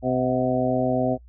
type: harmonic tone with a mistuned harmonic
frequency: 128.2 Hz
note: C3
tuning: 35 cents flat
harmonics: 1 / 2 / 3 / 4 / 5 / 6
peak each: -29 / -24 / -30 / -28 / -25 / -29 dBFS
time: 0.02-1.18 s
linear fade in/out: 50 ms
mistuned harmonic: 6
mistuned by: -66 cents
effects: noise-tail reverb RT60 0.1 s tail -22 dB re dry + added 60 Hz sine -45 dBFS peak until 1.28 s